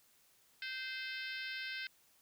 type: harmonic tone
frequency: 519 Hz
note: C5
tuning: 14 cents flat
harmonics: 3 / 4 / 5 / 6 / 7 / 8 / 9 / 10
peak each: -44 / -46 / -48 / -50 / -51 / -52 / -53 / -54 dBFS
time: 0.62-1.87 s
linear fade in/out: 2 ms
effects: white hiss -69 dBFS RMS until 2.21 s